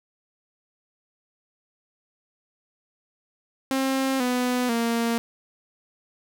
sawtooth tone with pitch steps, 266.7 / 248.8 / 232.2 Hz, C4 / B3 / A#3, +33 / +13 / -7 cents, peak -18 dBFS, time 3.71-5.18 s, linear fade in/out 0 ms, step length 490 ms, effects none

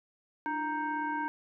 sine tone with frequency modulation, 932.3 Hz, A#5, in tune, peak -30 dBFS, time 0.46-1.28 s, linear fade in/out 0 ms, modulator 634 Hz, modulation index 1, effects none

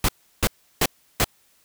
pink noise bursts, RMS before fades -19 dBFS, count 4, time 0.04-1.244 s, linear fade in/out 2 ms, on 46 ms, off 340 ms, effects white hiss -61 dBFS RMS until 1.64 s

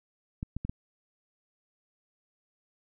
clicks, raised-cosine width 5 ms, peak -21 dBFS, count 4, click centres 0.429 / 0.566 / 0.65 / 0.695 s, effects none

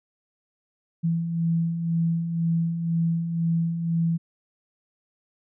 sine beating tone pair, 164.81 / 166.81 Hz, E3 / E3, 0 / +21 cents, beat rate 2 Hz, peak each -31 / -22 dBFS, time 1.03-4.18 s, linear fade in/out 20 ms, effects none

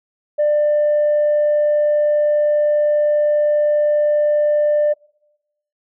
sine tone, 595 Hz, D5, 22 cents sharp, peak -11 dBFS, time 0.38-4.94 s, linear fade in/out 20 ms, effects noise-tail reverb RT60 0.9 s tail -25 dB re dry + tanh soft clip ceiling -10 dBFS

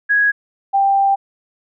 sine tone pair in turn, 1661.2 / 788.5 Hz, G#6 / G5, 0 / +10 cents, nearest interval octave + minor second, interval 1290 cents, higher first, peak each -11 dBFS, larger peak neither, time 0.09-0.32 / 0.73-1.16 s, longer second, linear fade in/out 20 ms, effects none

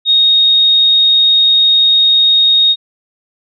sine tone, 3729 Hz, A#7, in tune, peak -6 dBFS, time 0.05-2.76 s, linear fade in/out 50 ms, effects none

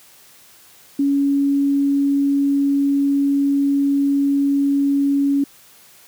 sine tone, 280.1 Hz, C#4, 18 cents sharp, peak -14 dBFS, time 0.99-5.44 s, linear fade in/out 5 ms, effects white hiss -48 dBFS RMS until 6.07 s + high-pass 60 Hz 12 dB/octave

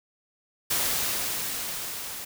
white noise with level ramp, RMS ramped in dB -25 to -37 dBFS, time 0.7-2.25 s, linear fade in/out 10 ms, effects none

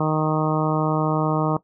harmonic tone, 155.3 Hz, D#3, 3 cents flat, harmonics 1 / 2 / 3 / 4 / 5 / 6 / 7 / 8, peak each -22 / -25 / -27 / -28 / -29 / -30 / -30 / -31 dBFS, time 0-1.57 s, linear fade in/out 5 ms, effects noise-tail reverb RT60 0.1 s tail -17 dB re dry

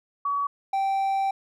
sine / triangle tone pair in turn, 1133 / 780 Hz, C#6 / G5, +37 / -9 cents, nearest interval tritone, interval 646 cents, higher first, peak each -23 / -20 dBFS, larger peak second, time 0.25-0.47 / 0.73-1.31 s, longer second, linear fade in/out 5 ms, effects none

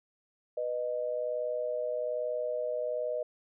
sine tone pair together, 493.9 / 615.1 Hz, B4 / D#5, 0 / -20 cents, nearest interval major third, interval 380 cents, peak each -34 / -32 dBFS, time 0.57-3.23 s, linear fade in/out 5 ms, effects none

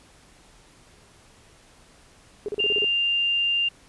sine tone bursts, 415.3 Hz, G#4, in tune, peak -25 dBFS, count 7, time 2.46-2.844 s, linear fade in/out 0 ms, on 24 ms, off 36 ms
sine tone, 2794 Hz, F7, in tune, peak -20 dBFS, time 2.59-3.69 s, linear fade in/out 10 ms
effects pink hiss -54 dBFS RMS until 3.88 s + resampled to 24000 Hz

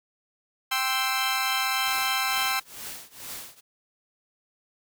15% pulse chord, C major, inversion second, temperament equal, 784 / 1046.5 / 1318.5 Hz, G5 / C6 / E6, 0 / 0 / 0 cents, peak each -22 dBFS, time 0.71-2.6 s, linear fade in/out 10 ms
white noise with tremolo, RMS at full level -36 dBFS, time 1.85-3.61 s, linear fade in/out 20 ms, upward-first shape triangle, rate 2.2 Hz, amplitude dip 95%
effects none

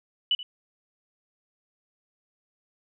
sine tone with echo, 2967 Hz, F#7, 4 cents sharp, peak -20 dBFS, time 0.31-0.35 s, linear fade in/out 2 ms, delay 80 ms, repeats 1, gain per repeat -15 dB, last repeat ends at 0.43 s, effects none

